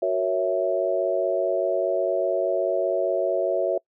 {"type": "chord", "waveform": "sine", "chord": "F# dominant seventh", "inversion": "none", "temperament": "equal", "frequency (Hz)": [370, 466.2, 554.4, 659.3], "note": ["F#4", "A#4", "C#5", "E5"], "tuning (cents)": [0, 0, 0, 0], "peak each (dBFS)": [-27, -30, -25, -24], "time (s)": [0.02, 3.78], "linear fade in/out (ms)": 5, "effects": ["noise-tail reverb RT60 0.1 s tail -26 dB re dry"]}